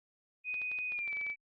sine tone with pitch glide, 2495 to 2301 Hz, D#7 to D7, +4 to -36 cents, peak -34 dBFS, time 0.44-1.36 s, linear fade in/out 50 ms, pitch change -140 cents, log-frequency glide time 0.89-1.13 s
clicks, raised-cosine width 0.3 ms, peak -34 dBFS, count 12, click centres 0.542 / 0.617 / 0.716 / 0.788 / 0.921 / 0.99 / 1.077 / 1.129 / 1.17 / 1.213 / 1.266 / 1.3 s
effects Opus 48 kbps

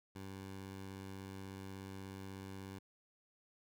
15% pulse tone, 96.5 Hz, G2, 27 cents flat, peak -40 dBFS, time 0.15-2.79 s, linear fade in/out 10 ms, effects none

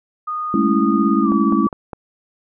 sine tone with pitch glide, 1232 to 1149.5 Hz, D#6 to D6, -17 to -37 cents, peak -21 dBFS, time 0.27-1.69 s, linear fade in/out 10 ms, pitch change -120 cents, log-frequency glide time 1.22-1.3 s
sine chord, A major seventh, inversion third, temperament equal with one note detuned, 202.9 / 220 / 277.2 / 329.6 Hz, G#3 / A3 / C#4 / E4, -40 / 0 / 0 / 0 cents, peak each -19 dBFS, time 0.54-1.67 s, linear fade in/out 2 ms
click train, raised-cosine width 1 ms, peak -15 dBFS, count 4, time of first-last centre 1.32-1.932 s, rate 4.9 Hz
effects none

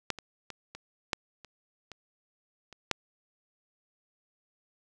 clicks, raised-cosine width 0.2 ms, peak -11 / -24 / -23 / -25 / -10 / -30 / -26 / -30 / -8 dBFS, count 9, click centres 0.103 / 0.187 / 0.503 / 0.75 / 1.132 / 1.447 / 1.917 / 2.727 / 2.913 s, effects none

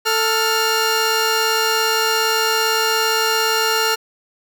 15% pulse tone pair together, 443.2 / 1407.1 Hz, A4 / F6, +13 / +13 cents, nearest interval octave + minor sixth, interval 2000 cents, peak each -12 dBFS, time 0.05-3.96 s, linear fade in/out 20 ms, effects none

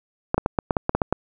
clicks, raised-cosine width 1 ms, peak -5 dBFS, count 10, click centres 0.344 / 0.38 / 0.461 / 0.588 / 0.708 / 0.768 / 0.894 / 0.95 / 1.018 / 1.126 s, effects none

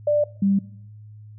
sine tone pair in turn, 591 / 197.22 Hz, D5 / G3, +11 / +11 cents, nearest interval octave + perfect fifth, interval 1900 cents, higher first, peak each -16 dBFS, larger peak neither, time 0.07-0.24 / 0.42-0.59 s, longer neither, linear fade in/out 5 ms, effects noise-tail reverb RT60 0.8 s tail -21 dB re dry + added 106 Hz sine -40 dBFS peak until 1.38 s

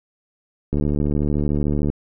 click train, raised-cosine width 3 ms, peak -9 dBFS, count 87, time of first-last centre 0.73-1.9 s, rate 73.5 Hz, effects none

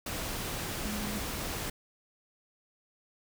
sine tone in noise, 209.5 Hz, G#3, 15 cents sharp, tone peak -36 dBFS, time 0.85-1.19 s, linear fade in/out 5 ms, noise pink, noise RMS -36 dBFS, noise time 0.06-1.7 s, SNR -3 dB, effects none

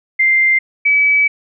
sine tone pair in turn, 2093 / 2289 Hz, C7 / D7, 0 / -45 cents, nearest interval major second, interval 155 cents, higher second, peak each -9 dBFS, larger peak neither, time 0.19-0.59 / 0.85-1.28 s, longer second, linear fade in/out 10 ms, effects none

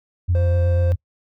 sine tone with vibrato, 87.31 Hz, F2, in tune, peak -14 dBFS, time 0.28-0.96 s, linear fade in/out 20 ms, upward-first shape sine, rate 8.1 Hz, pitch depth 32 cents each way
triangle tone, 523.3 Hz, C5, in tune, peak -21 dBFS, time 0.35-0.92 s, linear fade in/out 0 ms
effects noise-tail reverb RT60 0.1 s tail -25 dB re dry + tanh soft clip ceiling -10 dBFS

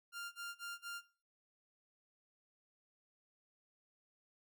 sawtooth tone bursts, 1396.9 Hz, F6, in tune, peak -40 dBFS, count 4, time 0.12-1.016 s, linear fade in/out 50 ms, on 200 ms, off 32 ms, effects noise-tail reverb RT60 0.4 s tail -17 dB re dry

